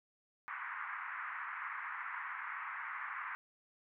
pink band-pass noise, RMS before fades -43 dBFS, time 0.48-3.35 s, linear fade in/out 0 ms, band 1000 to 2100 Hz, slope 48 dB/octave, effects none

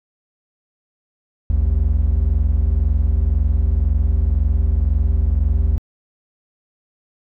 triangle tone pair together, 55.85 / 77.78 Hz, A1 / D#2, +27 / 0 cents, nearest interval tritone, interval 573 cents, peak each -14 dBFS, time 1.5-5.78 s, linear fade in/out 0 ms, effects tanh soft clip ceiling -5 dBFS

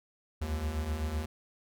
square beating tone pair, 70 / 77.9 Hz, C#2 / D#2, +18 / +3 cents, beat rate 7.9 Hz, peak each -38 / -33 dBFS, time 0.41-1.26 s, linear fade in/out 10 ms, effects none

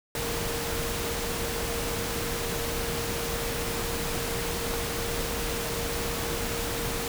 sine tone in noise, 466.2 Hz, A#4, in tune, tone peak -35 dBFS, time 0.15-7.08 s, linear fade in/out 2 ms, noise pink, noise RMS -31 dBFS, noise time 0.15-7.08 s, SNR -7 dB, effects none

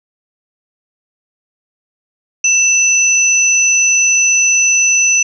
sine tone pair together, 2666 / 5985 Hz, E7 / F#8, +19 / +19 cents, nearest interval octave + major second, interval 1400 cents, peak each -13 / -10 dBFS, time 2.44-5.23 s, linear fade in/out 5 ms, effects none

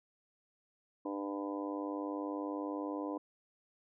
harmonic tone, 100 Hz, G2, 35 cents sharp, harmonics 3 / 4 / 5 / 6 / 7 / 8 / 9 / 10, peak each -38 / -47 / -43 / -47 / -49 / -52 / -51 / -46 dBFS, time 1.05-3.18 s, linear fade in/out 5 ms, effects none

